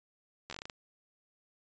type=slowing click train; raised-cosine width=0.2 ms; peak=-24 dBFS; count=9; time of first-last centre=0.5-0.698 s; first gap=12 ms; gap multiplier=1.2; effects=resampled to 16000 Hz